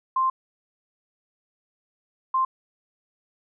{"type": "tone bursts at uneven times", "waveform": "sine", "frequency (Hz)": 1050, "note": "C6", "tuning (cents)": 6, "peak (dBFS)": -19, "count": 2, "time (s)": [[0.16, 0.3], [2.34, 2.45]], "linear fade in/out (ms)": 5, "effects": []}